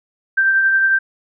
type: tone with tremolo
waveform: sine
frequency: 1568 Hz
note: G6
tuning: in tune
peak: -10 dBFS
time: 0.37-0.99 s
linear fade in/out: 10 ms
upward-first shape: triangle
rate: 11 Hz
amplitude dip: 35%
effects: none